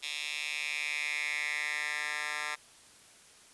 10% pulse tone with high-pass filter sweep, 150 Hz, D3, 37 cents sharp, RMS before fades -35 dBFS, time 0.02-2.56 s, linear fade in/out 20 ms, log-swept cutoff 3000 to 1500 Hz, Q 4, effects white hiss -57 dBFS RMS until 3.53 s + resampled to 24000 Hz

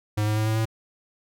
square tone with pitch steps, 105.6 / 107.01 / 108.44 / 109.89 / 111.36 Hz, G#2 / A2 / A2 / A2 / A2, +29 / -48 / -25 / -2 / +21 cents, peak -22 dBFS, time 0.17-0.655 s, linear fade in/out 10 ms, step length 97 ms, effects none

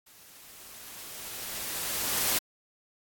white noise with level ramp, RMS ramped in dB -55 to -26 dBFS, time 0.06-2.39 s, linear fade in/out 10 ms, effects AAC 64 kbps

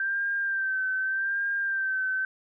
sine tone with vibrato, 1568 Hz, G6, in tune, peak -25 dBFS, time 0-2.25 s, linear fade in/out 2 ms, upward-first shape sine, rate 0.84 Hz, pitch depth 43 cents each way, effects none

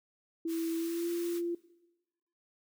sine tone with pitch glide, 329.6 to 343.8 Hz, E4 to F4, 0 to -27 cents, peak -31 dBFS, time 0.45-1.55 s, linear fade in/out 5 ms, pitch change +73 cents, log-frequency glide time 0.77-1.1 s
white high-pass noise, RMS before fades -47 dBFS, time 0.47-1.42 s, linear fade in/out 50 ms, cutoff 1000 Hz, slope 96 dB/octave
effects noise-tail reverb RT60 1.0 s tail -18 dB re dry

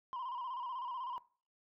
sine tone with vibrato, 1001 Hz, B5, 23 cents sharp, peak -36 dBFS, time 0.13-1.18 s, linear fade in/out 0 ms, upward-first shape square, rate 16 Hz, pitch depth 74 cents each way, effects noise-tail reverb RT60 0.4 s tail -21 dB re dry + tanh soft clip ceiling -37 dBFS

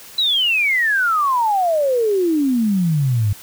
sine exponential sweep, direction down, 4004 to 98 Hz, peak -14 dBFS, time 0.18-3.33 s, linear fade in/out 5 ms, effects white hiss -40 dBFS RMS until 3.42 s

